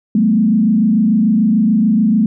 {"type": "tone with frequency modulation", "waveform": "sine", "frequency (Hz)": 215.9, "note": "A3", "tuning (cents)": -33, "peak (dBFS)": -9, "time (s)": [0.15, 2.26], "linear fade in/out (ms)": 2, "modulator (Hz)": 26.8, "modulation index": 0.98, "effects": []}